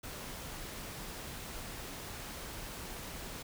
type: noise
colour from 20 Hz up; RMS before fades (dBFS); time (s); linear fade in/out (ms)
pink; -44; 0.03-3.43; 10
effects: none